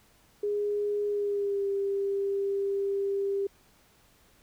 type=tone with pitch glide; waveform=sine; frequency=412.3 to 396.4 Hz; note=G#4 to G4; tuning=-13 to +19 cents; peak=-26 dBFS; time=0.43-3.47 s; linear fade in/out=5 ms; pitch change=-68 cents; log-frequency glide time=1.08-1.67 s; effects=pink hiss -62 dBFS RMS until 4.42 s